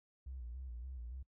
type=tone with vibrato; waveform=triangle; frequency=62 Hz; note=B1; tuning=7 cents sharp; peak=-39 dBFS; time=0.26-1.23 s; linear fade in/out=10 ms; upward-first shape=square; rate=3.5 Hz; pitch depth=85 cents each way; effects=noise-tail reverb RT60 0.1 s tail -26 dB re dry + tanh soft clip ceiling -41 dBFS